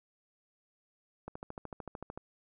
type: click train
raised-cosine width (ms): 1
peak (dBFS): -27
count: 13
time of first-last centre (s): 1.28-2.176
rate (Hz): 13.4
effects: none